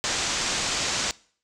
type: low-pass noise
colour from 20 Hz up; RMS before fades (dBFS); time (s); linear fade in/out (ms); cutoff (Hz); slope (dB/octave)
white; -27; 0.04-1.11; 0; 7600; 48
effects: noise-tail reverb RT60 0.5 s tail -22 dB re dry